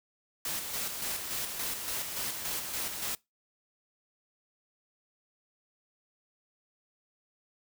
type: noise with tremolo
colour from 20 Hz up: white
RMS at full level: -34 dBFS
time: 0.45-3.15 s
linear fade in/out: 2 ms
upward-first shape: square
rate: 3.5 Hz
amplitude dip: 40%
effects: noise-tail reverb RT60 0.2 s tail -23 dB re dry